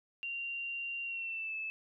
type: tone with pitch glide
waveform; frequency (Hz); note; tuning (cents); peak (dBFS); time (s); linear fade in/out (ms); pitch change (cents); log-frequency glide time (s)
sine; 2768 to 2617; F7 to E7; -16 to -13; -36; 0.23-1.7; 0; -97; 1.04-1.55
effects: none